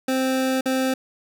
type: tone with dropouts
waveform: 25% pulse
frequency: 261.6 Hz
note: C4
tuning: in tune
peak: -16 dBFS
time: 0.08-0.94 s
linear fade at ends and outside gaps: 5 ms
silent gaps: 0.61-0.657 s
effects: none